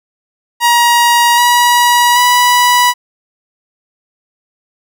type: tone with pitch steps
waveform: sawtooth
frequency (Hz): 950 / 965.5 / 981.2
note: A#5 / B5 / B5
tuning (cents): +33 / -39 / -12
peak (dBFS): -3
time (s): 0.6-2.94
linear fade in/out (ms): 50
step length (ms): 780
effects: none